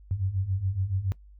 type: beating tone pair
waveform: sine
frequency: 91.2 / 98.3 Hz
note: F#2 / G2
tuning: -24 / +5 cents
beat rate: 7.1 Hz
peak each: -31 / -27 dBFS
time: 0.11-1.12 s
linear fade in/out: 0 ms
effects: noise-tail reverb RT60 0.1 s tail -20 dB re dry + added 50 Hz sine -48 dBFS peak until 1.39 s